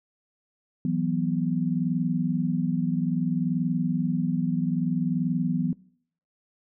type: chord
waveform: sine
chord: E suspended second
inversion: none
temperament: just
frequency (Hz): 164.81 / 185.42 / 247.2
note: E3 / F#3 / B3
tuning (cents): 0 / +4 / +2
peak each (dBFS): -27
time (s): 0.85-5.73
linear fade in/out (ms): 2
effects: noise-tail reverb RT60 0.6 s tail -22 dB re dry